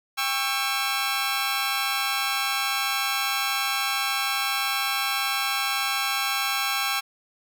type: chord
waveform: 15% pulse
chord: C# diminished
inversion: second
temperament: just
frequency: 798.3 / 1108.7 / 1330.5 Hz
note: G5 / C#6 / E6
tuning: +31 / 0 / +16 cents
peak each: -22 dBFS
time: 0.17-7.01 s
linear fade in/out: 20 ms
effects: none